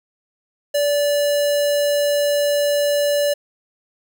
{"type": "tone with notch filter", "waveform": "square", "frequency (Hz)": 580, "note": "D5", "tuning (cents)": -22, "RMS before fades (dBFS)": -18, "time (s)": [0.74, 3.34], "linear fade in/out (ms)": 10, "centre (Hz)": 1400, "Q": 1.3, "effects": []}